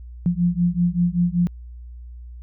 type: beating tone pair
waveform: sine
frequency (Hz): 172.5 / 177.7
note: F3 / F3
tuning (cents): -21 / +30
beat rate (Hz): 5.2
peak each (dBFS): -20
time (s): 0.26-1.47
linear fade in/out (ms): 0
effects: added 60 Hz sine -35 dBFS peak until 2.42 s